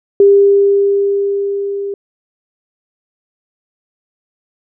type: tone with level ramp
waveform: sine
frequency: 399.6 Hz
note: G4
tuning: 33 cents sharp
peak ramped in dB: -3 to -18 dBFS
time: 0.2-1.94 s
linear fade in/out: 2 ms
effects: none